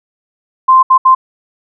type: tone bursts at uneven times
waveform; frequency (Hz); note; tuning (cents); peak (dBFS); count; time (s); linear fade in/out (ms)
sine; 1043; C6; -6; -3; 3; 0.68-0.83 / 0.9-0.98 / 1.05-1.15; 10
effects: none